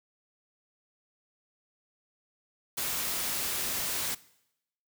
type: noise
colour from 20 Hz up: white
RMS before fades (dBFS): -32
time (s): 2.77-4.15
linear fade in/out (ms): 10
effects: noise-tail reverb RT60 0.8 s tail -20 dB re dry